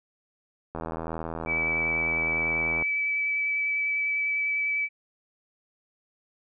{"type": "click train", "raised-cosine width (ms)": 1, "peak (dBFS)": -19, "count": 170, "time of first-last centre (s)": [0.75, 2.824], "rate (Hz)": 81.5}
{"type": "tone with vibrato", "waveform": "sine", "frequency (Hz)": 2300, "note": "D7", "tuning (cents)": -37, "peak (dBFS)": -24, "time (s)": [1.46, 4.89], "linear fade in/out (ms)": 50, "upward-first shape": "sine", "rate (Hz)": 10, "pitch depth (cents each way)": 9}
{"effects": []}